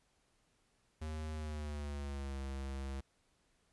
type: tone with pitch glide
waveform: square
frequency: 77.78 to 67.71 Hz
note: D#2 to C#2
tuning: 0 to -40 cents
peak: -40 dBFS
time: 1.01-3.01 s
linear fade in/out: 10 ms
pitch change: -240 cents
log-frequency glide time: 1.34-2.39 s
effects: pink hiss -75 dBFS RMS until 3.72 s + resampled to 24000 Hz